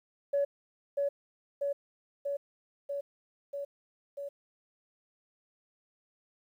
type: tone with echo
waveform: sine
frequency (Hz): 565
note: C#5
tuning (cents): +33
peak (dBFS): -24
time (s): 0.33-0.45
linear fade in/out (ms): 10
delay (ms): 640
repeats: 6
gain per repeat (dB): -2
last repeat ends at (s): 4.29
effects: tanh soft clip ceiling -21 dBFS + 11-bit